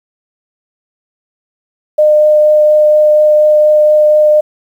sine tone with vibrato, 606 Hz, D#5, 46 cents flat, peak -4 dBFS, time 1.98-4.41 s, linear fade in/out 10 ms, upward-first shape triangle, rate 4.2 Hz, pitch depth 8 cents each way, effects 7-bit

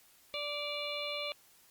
harmonic tone with a mistuned harmonic, 585 Hz, D5, 7 cents flat, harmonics 1 / 2 / 4 / 5 / 6 / 7, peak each -40 / -46 / -41 / -44 / -42 / -44 dBFS, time 0.34-1.32 s, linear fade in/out 0 ms, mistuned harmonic 5, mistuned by -37 cents, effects white hiss -63 dBFS RMS until 1.7 s + Opus 48 kbps

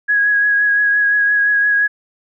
sine tone with vibrato, 1661.2 Hz, G#6, in tune, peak -11 dBFS, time 0.08-1.88 s, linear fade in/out 20 ms, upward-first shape triangle, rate 5.8 Hz, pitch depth 24 cents each way, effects none

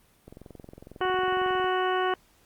click train, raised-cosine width 2 ms, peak -30 dBFS, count 31, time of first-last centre 0.28-1.644 s, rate 22 Hz
harmonic tone, 370 Hz, F#4, in tune, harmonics 1 / 2 / 3 / 4 / 5 / 6 / 7 / 8, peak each -27 / -29 / -30 / -33 / -37 / -47 / -46 / -38 dBFS, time 1.01-2.14 s, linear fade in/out 2 ms
effects pink hiss -62 dBFS RMS until 2.45 s + Opus 32 kbps

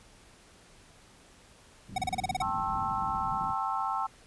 white low-pass noise, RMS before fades -42 dBFS, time 1.87-3.55 s, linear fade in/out 50 ms, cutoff 230 Hz, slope 24 dB/octave
square tone bursts, 750 Hz, F#5, 23 cents sharp, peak -27 dBFS, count 9, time 1.96-2.423 s, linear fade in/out 5 ms, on 23 ms, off 32 ms
sine chord, A minor seventh, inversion third, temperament equal with one note detuned, 784 / 880 / 1072.2 / 1318.5 Hz, G5 / A5 / C6 / E6, 0 / 0 / +42 / 0 cents, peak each -34 dBFS, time 2.41-4.07 s, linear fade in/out 10 ms
effects pink hiss -57 dBFS RMS until 4.26 s + resampled to 24000 Hz

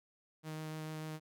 sawtooth tone with vibrato, 156.2 Hz, D#3, 7 cents sharp, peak -37 dBFS, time 0.43-1.2 s, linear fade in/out 50 ms, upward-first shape sine, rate 6.8 Hz, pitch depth 8 cents each way, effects none

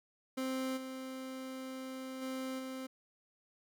30% pulse tone with level steps, 261.6 Hz, C4, in tune, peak -32 / -39 / -35 / -38 dBFS, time 0.37-2.87 s, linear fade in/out 10 ms, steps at 0.76 / 2.21 / 2.58 s, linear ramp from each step 20 ms, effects none

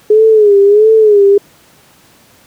sine tone with vibrato, 419.6 Hz, G#4, 18 cents sharp, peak -3 dBFS, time 0.1-1.38 s, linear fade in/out 5 ms, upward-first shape sine, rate 1.5 Hz, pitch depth 95 cents each way, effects pink hiss -45 dBFS RMS until 2.46 s + high-pass 100 Hz 12 dB/octave

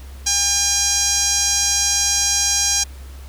sawtooth tone with band-pass filter, 806 Hz, G5, 48 cents sharp, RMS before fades -18 dBFS, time 0.26-2.84 s, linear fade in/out 10 ms, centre 6100 Hz, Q 4.2, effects added 67 Hz sine -33 dBFS peak until 3.28 s + pink hiss -46 dBFS RMS until 3.28 s

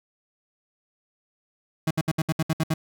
35% pulse tone bursts, 159.5 Hz, D#3, 43 cents sharp, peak -19 dBFS, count 9, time 1.87-2.74 s, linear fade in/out 5 ms, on 38 ms, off 66 ms, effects none

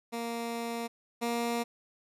15% pulse tone pair in turn, 233.1 / 235.4 Hz, A#3 / A#3, 0 / +17 cents, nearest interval unison, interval 17 cents, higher second, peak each -27 / -23 dBFS, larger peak second, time 0.12-0.88 / 1.21-1.64 s, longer first, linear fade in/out 20 ms, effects resampled to 32000 Hz

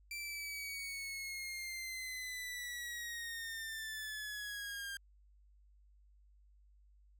sawtooth linear sweep, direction down, 2349 to 1594 Hz, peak -38 dBFS, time 0.11-4.97 s, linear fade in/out 2 ms, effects added 50 Hz sine -62 dBFS peak until 7.19 s

